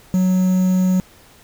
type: tone with quantisation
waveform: triangle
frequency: 185 Hz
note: F#3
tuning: in tune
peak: -11 dBFS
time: 0.14-1 s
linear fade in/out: 0 ms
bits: 6
effects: pink hiss -48 dBFS RMS until 1.43 s